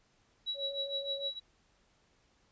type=tone with tremolo; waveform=sine; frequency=3900 Hz; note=B7; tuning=23 cents flat; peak=-31 dBFS; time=0.46-1.4 s; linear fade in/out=20 ms; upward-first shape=triangle; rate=6.5 Hz; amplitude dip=95%
type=tone with vibrato; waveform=sine; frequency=554.4 Hz; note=C#5; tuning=in tune; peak=-39 dBFS; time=0.54-1.31 s; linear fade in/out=50 ms; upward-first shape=square; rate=6.2 Hz; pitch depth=11 cents each way
effects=pink hiss -70 dBFS RMS until 2.51 s + resampled to 16000 Hz